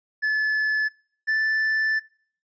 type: tone pair in turn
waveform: triangle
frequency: 1728 / 1758.2 Hz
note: A6 / A6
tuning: -32 / -2 cents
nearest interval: unison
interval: 30 cents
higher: second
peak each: -18 dBFS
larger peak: neither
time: 0.22-0.89 / 1.27-2 s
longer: second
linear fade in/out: 20 ms
effects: noise-tail reverb RT60 0.5 s tail -21 dB re dry + resampled to 16000 Hz